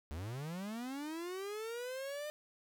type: linear sweep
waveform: 45% pulse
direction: up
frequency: 69 to 607 Hz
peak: -40 dBFS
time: 0.11-2.3 s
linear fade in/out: 0 ms
effects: none